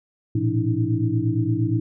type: tone cluster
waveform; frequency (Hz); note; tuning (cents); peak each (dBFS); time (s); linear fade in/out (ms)
sine; 110.9 / 119.5 / 170.1 / 291 / 321.5; A2 / A#2 / F3 / D4 / E4; +14 / +43 / -45 / -16 / -43; -23 / -24 / -31 / -28 / -25; 0.35-1.8; 5
effects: none